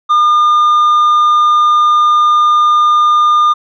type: tone with tanh clipping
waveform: sine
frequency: 1210 Hz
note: D#6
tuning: 49 cents flat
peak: -7 dBFS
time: 0.09-3.54 s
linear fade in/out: 20 ms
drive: 4 dB
effects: none